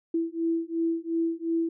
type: beating tone pair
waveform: sine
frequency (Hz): 329.6 / 332.4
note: E4 / E4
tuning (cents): 0 / +15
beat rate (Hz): 2.8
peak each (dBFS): -28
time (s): 0.14-1.69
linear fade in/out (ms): 5
effects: none